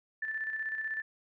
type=tone with tremolo; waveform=sine; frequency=1760 Hz; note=A6; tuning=in tune; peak=-31 dBFS; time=0.22-1.02 s; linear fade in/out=5 ms; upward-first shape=square; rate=16 Hz; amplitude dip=45%; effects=none

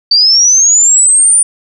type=linear sweep; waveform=sine; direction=up; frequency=4568 to 9397 Hz; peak=-4 dBFS; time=0.11-1.43 s; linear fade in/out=5 ms; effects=none

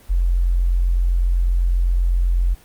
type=tone; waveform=sine; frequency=43.92 Hz; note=F1; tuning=11 cents sharp; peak=-14 dBFS; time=0.09-2.55 s; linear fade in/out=20 ms; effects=pink hiss -49 dBFS RMS until 2.64 s + Opus 24 kbps

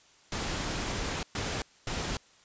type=noise bursts at uneven times; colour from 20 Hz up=pink; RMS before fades=-33 dBFS; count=3; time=0.32-1.23 / 1.35-1.62 / 1.87-2.17 s; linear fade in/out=2 ms; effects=white hiss -60 dBFS RMS until 2.44 s + resampled to 16000 Hz

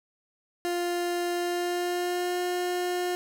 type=tone with pitch glide; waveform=30% pulse; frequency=350 to 357.4 Hz; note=F4 to F4; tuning=+4 to +40 cents; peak=-24 dBFS; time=0.65-3.15 s; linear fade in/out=0 ms; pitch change=+36 cents; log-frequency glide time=1.33-2.4 s; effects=none

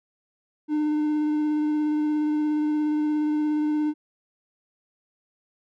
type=tone with vibrato; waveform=triangle; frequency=302 Hz; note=D4; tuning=48 cents sharp; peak=-19 dBFS; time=0.68-3.94 s; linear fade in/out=50 ms; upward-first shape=sine; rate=17 Hz; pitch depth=12 cents each way; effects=none

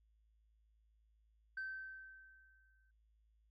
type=tone with exponential decay; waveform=sine; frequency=1546 Hz; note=G6; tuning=24 cents flat; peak=-38 dBFS; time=1.57-2.91 s; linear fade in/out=5 ms; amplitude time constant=290 ms; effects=tanh soft clip ceiling -38 dBFS + added 54 Hz sine -70 dBFS peak until 3.5 s

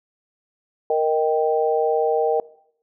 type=chord; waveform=sine; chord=Eb major; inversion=second; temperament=equal; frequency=466.2 / 622.3 / 784 Hz; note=Bb4 / Eb5 / G5; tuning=0 / 0 / 0 cents; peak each=-19 / -23 / -23 dBFS; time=0.9-2.4 s; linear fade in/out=2 ms; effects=noise-tail reverb RT60 0.7 s tail -21 dB re dry

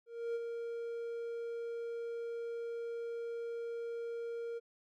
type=tone with ADSR envelope; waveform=triangle; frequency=466.3 Hz; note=A#4; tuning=1 cent sharp; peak=-31 dBFS; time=0.06-4.6 s; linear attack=290 ms; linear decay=34 ms; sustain=-5 dB; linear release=26 ms; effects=none

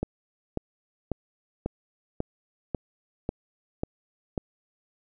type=click train; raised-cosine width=2 ms; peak=-14 dBFS; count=9; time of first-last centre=0.03-4.378 s; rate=1.84 Hz; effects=none

